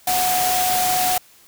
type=tone in noise; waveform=sine; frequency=733 Hz; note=F#5; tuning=16 cents flat; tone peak=-19 dBFS; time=0.07-1.18 s; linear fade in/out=5 ms; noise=white; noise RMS=-22 dBFS; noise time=0.07-1.18 s; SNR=0 dB; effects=white hiss -51 dBFS RMS until 1.47 s